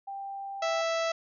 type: tone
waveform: sine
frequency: 789 Hz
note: G5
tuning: 11 cents sharp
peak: -35 dBFS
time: 0.07-0.82 s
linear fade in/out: 10 ms
type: harmonic tone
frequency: 659.3 Hz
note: E5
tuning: in tune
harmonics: 1 / 2 / 3 / 4 / 5 / 6 / 7 / 8 / 9 / 10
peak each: -28 / -34 / -38 / -40 / -42 / -44 / -45 / -46 / -47 / -48 dBFS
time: 0.62-1.12 s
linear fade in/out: 5 ms
effects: none